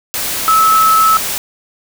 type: tone in noise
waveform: sine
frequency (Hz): 1300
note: E6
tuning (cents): -24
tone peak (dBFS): -7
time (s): 0.48-1.17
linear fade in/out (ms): 0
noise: white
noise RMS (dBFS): -19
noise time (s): 0.14-1.38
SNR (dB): +9
effects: none